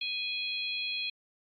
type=harmonic tone; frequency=830.6 Hz; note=G#5; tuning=in tune; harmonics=3 / 4 / 5; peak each=-35 / -36 / -37 dBFS; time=0.01-1.1 s; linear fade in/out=5 ms; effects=AAC 64 kbps